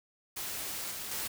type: noise with level steps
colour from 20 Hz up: white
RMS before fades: -38 / -40 / -36 dBFS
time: 0.36-1.28 s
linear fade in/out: 10 ms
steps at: 0.91 / 1.11 s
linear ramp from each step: 5 ms
effects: none